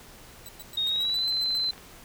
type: tone bursts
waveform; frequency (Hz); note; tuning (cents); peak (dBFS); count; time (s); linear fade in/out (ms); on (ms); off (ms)
10% pulse; 3951; B7; 0; -32; 9; 0.46-1.574; 0; 26; 110
type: tone with pitch glide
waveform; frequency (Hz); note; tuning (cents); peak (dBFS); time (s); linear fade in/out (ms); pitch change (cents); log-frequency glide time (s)
sine; 3729 to 4067; A#7 to C8; 0 to -50; -24; 0.77-1.71; 5; +150; 0.87-1.26
type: click train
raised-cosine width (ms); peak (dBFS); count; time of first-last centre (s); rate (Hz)
0.3; -30; 21; 0.87-1.779; 22
effects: pink hiss -49 dBFS RMS until 2.04 s